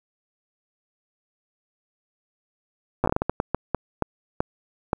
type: slowing click train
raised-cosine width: 1 ms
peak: -7 dBFS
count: 15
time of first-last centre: 3.04-4.932 s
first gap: 8 ms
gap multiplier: 1.38
effects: 8-bit